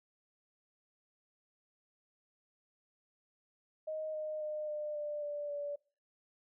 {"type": "tone with pitch steps", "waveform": "sine", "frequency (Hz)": [624, 616.1, 608.3, 600.7, 593.1, 585.6, 578.2], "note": ["D#5", "D#5", "D#5", "D5", "D5", "D5", "D5"], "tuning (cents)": [5, -17, -39, 39, 17, -5, -27], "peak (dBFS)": -36, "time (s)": [3.87, 5.76], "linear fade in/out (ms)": 10, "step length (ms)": 270, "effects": ["noise-tail reverb RT60 0.4 s tail -24 dB re dry"]}